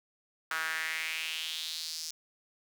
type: tone with high-pass filter sweep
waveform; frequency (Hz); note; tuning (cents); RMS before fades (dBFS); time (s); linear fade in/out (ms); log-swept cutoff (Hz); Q
sawtooth; 160.2; E3; -49; -36; 0.51-2.11; 2; 1400 to 5500; 3.6
effects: none